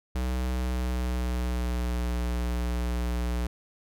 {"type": "tone with pitch glide", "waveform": "square", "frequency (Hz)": [62.9, 60.06], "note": ["B1", "B1"], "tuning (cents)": [32, -48], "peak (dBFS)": -27, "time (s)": [0.15, 3.47], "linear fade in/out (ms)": 5, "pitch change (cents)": -80, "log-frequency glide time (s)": [0.49, 2.21], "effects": []}